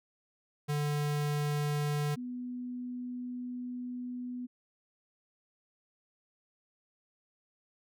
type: tone pair in turn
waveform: square / sine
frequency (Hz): 147.2 / 247.6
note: D3 / B3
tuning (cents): +4 / +5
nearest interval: major sixth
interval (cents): 901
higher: second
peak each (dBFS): -30 / -36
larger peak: first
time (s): 0.68-2.16 / 2.16-4.47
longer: second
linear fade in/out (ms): 20
effects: none